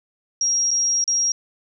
sine tone with dropouts, 5630 Hz, F8, 13 cents sharp, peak -17 dBFS, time 0.41-1.32 s, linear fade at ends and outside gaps 2 ms, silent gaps 0.708-0.712 / 1.041-1.077 s, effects none

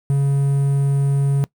triangle tone with quantisation, 139.4 Hz, C#3, 10 cents sharp, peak -12 dBFS, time 0.1-1.44 s, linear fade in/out 0 ms, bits 7, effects noise-tail reverb RT60 0.1 s tail -21 dB re dry

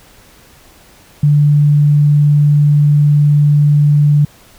sine tone, 146.83 Hz, D3, in tune, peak -6 dBFS, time 1.23-4.25 s, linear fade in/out 5 ms, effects pink hiss -44 dBFS RMS until 4.58 s

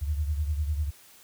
sine beating tone pair, 73.42 / 83.42 Hz, D2 / E2, 0 / +21 cents, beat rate 10 Hz, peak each -26 / -33 dBFS, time 0.01-0.91 s, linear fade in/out 20 ms, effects white hiss -54 dBFS RMS until 1.23 s

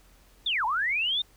sine linear two-way sweep, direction down then up, 3694 to 830.6 to 3694 Hz, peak -24 dBFS, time 0.46-1.22 s, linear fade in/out 5 ms, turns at 0.65 s, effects added 44 Hz sine -57 dBFS peak until 1.36 s + pink hiss -60 dBFS RMS until 1.36 s

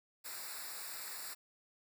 white noise with comb filter, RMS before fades -45 dBFS, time 0.24-1.35 s, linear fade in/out 20 ms, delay 0.32 ms, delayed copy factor -0.9, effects none

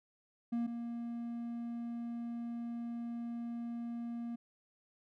triangle tone pair in turn, 235.1 / 235.1 Hz, A#3 / A#3, +15 / +15 cents, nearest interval unison, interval 0 cents, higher neither, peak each -30 / -36 dBFS, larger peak first, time 0.52-0.67 / 0.67-4.36 s, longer second, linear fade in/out 10 ms, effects none

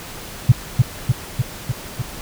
sine tone with echo, 123.47 Hz, B2, in tune, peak -4 dBFS, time 0.49-0.52 s, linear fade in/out 5 ms, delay 300 ms, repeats 5, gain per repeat -3 dB, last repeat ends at 2.02 s, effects pink hiss -34 dBFS RMS until 2.21 s

